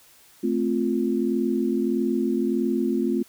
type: chord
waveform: sine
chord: F major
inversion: first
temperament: equal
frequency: 220 / 261.6 / 349.2 Hz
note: A3 / C4 / F4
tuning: 0 / 0 / 0 cents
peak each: -25 dBFS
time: 0.43-3.23 s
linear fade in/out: 10 ms
effects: white hiss -54 dBFS RMS until 3.28 s